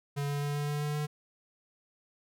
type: tone with pitch steps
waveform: square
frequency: 142.6 / 143.67 / 144.76 / 145.85 / 146.95 / 148.06 / 149.17 Hz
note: C#3 / D3 / D3 / D3 / D3 / D3 / D3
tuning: +49 / -38 / -25 / -12 / +1 / +14 / +27 cents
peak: -31 dBFS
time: 0.16-1.07 s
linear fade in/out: 20 ms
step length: 130 ms
effects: none